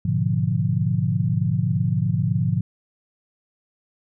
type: chord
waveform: sine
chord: G# diminished seventh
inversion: none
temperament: equal with one note detuned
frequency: 105.34 / 123.47 / 146.83 / 174.61 Hz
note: G#2 / B2 / D3 / F3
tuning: +25 / 0 / 0 / 0 cents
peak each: -24 dBFS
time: 0.05-2.61 s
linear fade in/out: 5 ms
effects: none